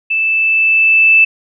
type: tone with level ramp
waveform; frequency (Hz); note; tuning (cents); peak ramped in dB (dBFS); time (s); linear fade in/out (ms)
sine; 2637; E7; 0; -12 to -4; 0.1-1.25; 10
effects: none